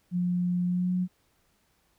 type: tone with pitch glide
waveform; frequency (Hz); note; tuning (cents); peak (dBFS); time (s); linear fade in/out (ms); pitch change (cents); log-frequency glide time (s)
sine; 177.9 to 181.64; F3 to F#3; +32 to -32; -24; 0.11-1.08; 50; +36; 0.66-0.93
effects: pink hiss -69 dBFS RMS until 1.98 s